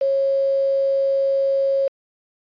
sine tone with quantisation, 546 Hz, C#5, 26 cents flat, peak -16 dBFS, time 0.01-1.88 s, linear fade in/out 5 ms, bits 6, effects resampled to 11025 Hz

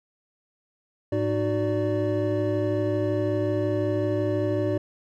triangle tone cluster, 106.2 / 305.8 / 371.3 / 582 Hz, G#2 / D#4 / F#4 / D5, +39 / -30 / +6 / -16 cents, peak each -26 dBFS, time 1.12-4.78 s, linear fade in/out 5 ms, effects none

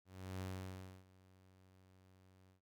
sawtooth tone with ADSR envelope, 93.7 Hz, F#2, 22 cents sharp, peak -38 dBFS, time 0.05-2.61 s, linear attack 360 ms, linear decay 630 ms, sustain -23 dB, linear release 110 ms, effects none

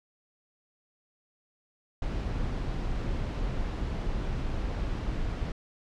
brown noise, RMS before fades -31 dBFS, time 2.02-5.52 s, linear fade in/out 2 ms, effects low-pass 5000 Hz 12 dB/octave

